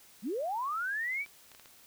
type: linear sweep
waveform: sine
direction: up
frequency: 173.9 to 2341 Hz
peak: -31 dBFS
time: 0.22-1.26 s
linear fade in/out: 50 ms
type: clicks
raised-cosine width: 0.2 ms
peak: -35 dBFS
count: 5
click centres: 1.262 / 1.517 / 1.549 / 1.597 / 1.658 s
effects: white hiss -58 dBFS RMS until 1.86 s